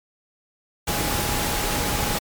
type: tone in noise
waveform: sine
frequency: 830.6 Hz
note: G#5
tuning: in tune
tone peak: -32 dBFS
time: 0.87-2.19 s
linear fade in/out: 10 ms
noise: pink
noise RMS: -24 dBFS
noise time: 0.87-2.19 s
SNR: -11 dB
effects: MP3 96 kbps